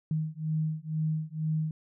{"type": "beating tone pair", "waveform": "sine", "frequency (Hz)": [155.56, 157.66], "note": ["D#3", "D#3"], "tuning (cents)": [0, 23], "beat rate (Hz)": 2.1, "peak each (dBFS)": -31, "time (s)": [0.11, 1.71], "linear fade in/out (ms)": 2, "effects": []}